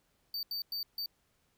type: tone bursts at uneven times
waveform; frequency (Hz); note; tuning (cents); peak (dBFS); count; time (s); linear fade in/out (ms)
square; 4600; D8; -37; -35; 4; 0.34-0.43 / 0.51-0.62 / 0.72-0.83 / 0.98-1.06; 2
effects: pink hiss -74 dBFS RMS until 1.57 s